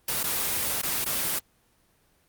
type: noise with dropouts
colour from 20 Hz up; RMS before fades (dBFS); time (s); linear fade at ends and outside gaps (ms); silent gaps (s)
white; -27; 0.08-1.39; 5; 0.233-0.238 / 0.816-0.831 / 1.046-1.06
effects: pink hiss -65 dBFS RMS until 2.28 s + Opus 24 kbps